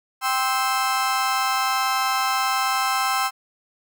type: chord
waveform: 35% pulse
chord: C major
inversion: second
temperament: just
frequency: 784.9 / 1046.5 / 1308.1 Hz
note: G5 / C6 / E6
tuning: +2 / 0 / -14 cents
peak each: -23 dBFS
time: 0.21-3.31 s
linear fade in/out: 50 ms
effects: none